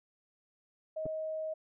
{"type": "tone", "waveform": "sine", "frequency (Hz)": 630, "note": "D#5", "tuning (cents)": 21, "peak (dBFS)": -34, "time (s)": [0.96, 1.54], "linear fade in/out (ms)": 10}
{"type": "clicks", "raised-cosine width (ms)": 2, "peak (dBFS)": -29, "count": 2, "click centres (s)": [1.056, 1.063]}
{"effects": []}